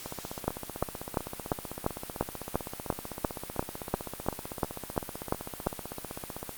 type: two click trains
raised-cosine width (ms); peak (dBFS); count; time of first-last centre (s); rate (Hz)
1; -11 / -22; 16 / 102; 0.48-5.67 / 0.06-6.493; 2.89 / 15.7
effects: white hiss -44 dBFS RMS until 6.57 s + Opus 48 kbps